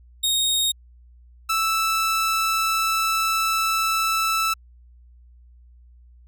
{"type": "tone pair in turn", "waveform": "sawtooth", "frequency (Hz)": [3729, 1318.4], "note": ["A#7", "E6"], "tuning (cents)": [0, 0], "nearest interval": "octave + tritone", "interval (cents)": 1800, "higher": "first", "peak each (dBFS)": -16, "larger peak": "neither", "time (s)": [[0.23, 0.72], [1.49, 4.54]], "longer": "second", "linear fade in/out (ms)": 10, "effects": ["added 60 Hz sine -47 dBFS peak until 6.27 s"]}